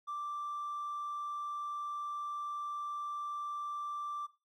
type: tone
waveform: triangle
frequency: 1174.7 Hz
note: D6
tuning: in tune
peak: -34 dBFS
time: 0.07-4.27 s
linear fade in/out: 20 ms
effects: noise-tail reverb RT60 0.3 s tail -18 dB re dry + tanh soft clip ceiling -32 dBFS